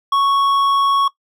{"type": "tone with hard clipping", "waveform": "triangle", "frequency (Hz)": 1108.7, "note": "C#6", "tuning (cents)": 0, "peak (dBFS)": -14, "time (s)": [0.12, 1.08], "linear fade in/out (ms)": 5, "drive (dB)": 10, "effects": ["noise-tail reverb RT60 0.1 s tail -19 dB re dry"]}